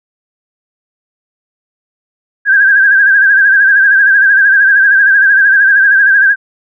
sine tone with vibrato, 1600 Hz, G6, 35 cents sharp, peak -4 dBFS, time 2.45-6.36 s, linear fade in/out 50 ms, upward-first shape sine, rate 13 Hz, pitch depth 68 cents each way, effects none

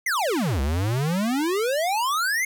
square exponential two-way sweep, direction down then up, 2163 to 65.41 to 2163 Hz, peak -22 dBFS, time 0.06-2.45 s, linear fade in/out 5 ms, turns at 0.61 s, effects none

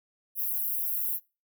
white high-pass noise, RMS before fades -30 dBFS, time 0.35-1.2 s, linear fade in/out 50 ms, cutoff 11000 Hz, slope 96 dB/octave, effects noise-tail reverb RT60 0.3 s tail -24 dB re dry

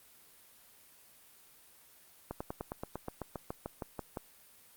slowing click train, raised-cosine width 1 ms, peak -23 dBFS, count 15, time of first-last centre 2.31-4.172 s, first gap 95 ms, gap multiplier 1.05, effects white hiss -60 dBFS RMS until 4.76 s + Opus 32 kbps

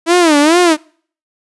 sawtooth tone with vibrato, 321.1 Hz, E4, 45 cents flat, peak -3 dBFS, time 0.06-0.77 s, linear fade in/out 50 ms, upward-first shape sine, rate 2.3 Hz, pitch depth 190 cents each way, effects noise-tail reverb RT60 0.5 s tail -26 dB re dry + resampled to 24000 Hz

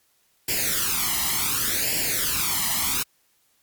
white noise with flanger, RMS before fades -24 dBFS, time 0.48-3.03 s, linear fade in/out 5 ms, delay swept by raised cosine 0.4 to 1 ms, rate 0.68 Hz, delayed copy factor +0.8, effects white hiss -65 dBFS RMS until 3.62 s + MP3 96 kbps

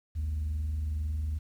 sine tone pair together, 55.01 / 77 Hz, A1 / D#2, 0 / -17 cents, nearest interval tritone, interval 583 cents, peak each -39 / -27 dBFS, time 0.15-1.39 s, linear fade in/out 20 ms, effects tanh soft clip ceiling -27 dBFS + 10-bit

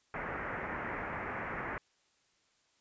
white low-pass noise, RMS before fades -39 dBFS, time 0.14-1.78 s, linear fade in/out 2 ms, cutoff 2100 Hz, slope 48 dB/octave, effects white hiss -72 dBFS RMS until 2.8 s + resampled to 16000 Hz

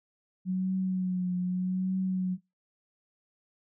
sine tone with vibrato, 184.1 Hz, F#3, 8 cents flat, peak -26 dBFS, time 0.45-2.38 s, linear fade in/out 50 ms, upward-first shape triangle, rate 0.82 Hz, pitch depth 43 cents each way, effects noise-tail reverb RT60 0.2 s tail -21 dB re dry

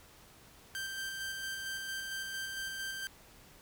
sawtooth tone with tremolo, 1568 Hz, G6, in tune, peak -33 dBFS, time 0.75-3.07 s, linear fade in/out 0 ms, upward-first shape square, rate 4.4 Hz, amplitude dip 25%, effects pink hiss -58 dBFS RMS until 3.61 s

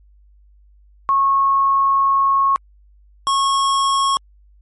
sine / square tone pair in turn, 1095 / 1095 Hz, C#6 / C#6, -22 / -22 cents, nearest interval unison, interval 0 cents, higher neither, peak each -12 / -15 dBFS, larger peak first, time 1.09-2.56 / 3.27-4.17 s, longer first, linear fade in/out 0 ms, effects added 50 Hz sine -47 dBFS peak until 4.61 s + MP3 48 kbps

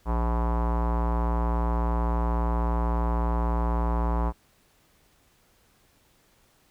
square tone with low-pass filter, 58.2 Hz, A#1, 2 cents flat, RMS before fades -25 dBFS, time 0.05-4.33 s, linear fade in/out 50 ms, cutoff 990 Hz, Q 3.9, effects pink hiss -63 dBFS RMS until 6.7 s

